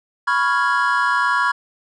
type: chord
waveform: triangle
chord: C# dominant seventh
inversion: third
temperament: equal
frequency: 987.8 / 1108.7 / 1396.9 / 1661.2 Hz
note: B5 / C#6 / E#6 / G#6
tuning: 0 / 0 / 0 / 0 cents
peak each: -19 dBFS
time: 0.27-1.52 s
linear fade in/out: 10 ms
effects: tanh soft clip ceiling -4 dBFS + resampled to 24000 Hz